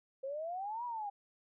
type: exponential two-way sweep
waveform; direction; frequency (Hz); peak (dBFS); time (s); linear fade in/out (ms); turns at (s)
sine; up then down; 523.3 to 985 to 794; -37; 0.23-1.1; 10; 0.85
effects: none